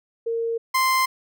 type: tone pair in turn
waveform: sine / 30% pulse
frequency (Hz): 460 / 1042.9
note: A#4 / C6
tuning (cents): -23 / -6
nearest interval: octave + major second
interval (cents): 1417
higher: second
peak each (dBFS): -22 / -15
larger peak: second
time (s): 0.26-0.58 / 0.74-1.06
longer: neither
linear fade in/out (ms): 10
effects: none